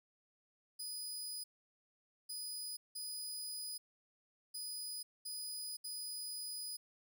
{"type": "tone bursts at uneven times", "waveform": "20% pulse", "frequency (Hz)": 4970, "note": "D#8", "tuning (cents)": -3, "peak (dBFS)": -36, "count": 6, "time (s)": [[0.79, 1.44], [2.29, 2.77], [2.95, 3.78], [4.54, 5.03], [5.25, 5.77], [5.84, 6.77]], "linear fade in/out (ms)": 10, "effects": []}